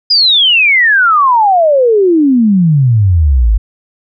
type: exponential sweep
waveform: sine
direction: down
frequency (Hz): 5020 to 49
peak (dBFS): -5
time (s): 0.1-3.58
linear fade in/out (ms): 10
effects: none